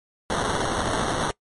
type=noise with sample-and-hold; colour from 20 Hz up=violet; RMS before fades=-25 dBFS; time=0.3-1.31 s; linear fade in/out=0 ms; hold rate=2450 Hz; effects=noise-tail reverb RT60 0.1 s tail -22 dB re dry + MP3 48 kbps